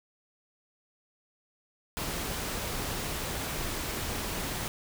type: noise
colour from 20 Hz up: pink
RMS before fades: -34 dBFS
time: 1.97-4.68 s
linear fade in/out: 0 ms
effects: none